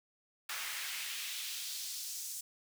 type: noise with high-pass filter sweep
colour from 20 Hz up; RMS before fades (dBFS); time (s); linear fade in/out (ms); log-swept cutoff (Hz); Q
pink; -41; 0.49-2.41; 5; 1500 to 6900; 1.4
effects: none